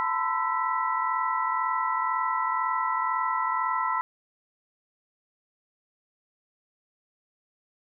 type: tone cluster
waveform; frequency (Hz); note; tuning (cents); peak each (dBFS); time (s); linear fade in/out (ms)
sine; 890 / 984 / 1026 / 1326 / 1960; A5 / B5 / C6 / E6 / B6; +20 / -7 / -34 / +10 / -14; -32 / -33 / -28 / -29 / -35; 0-4.01; 0
effects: none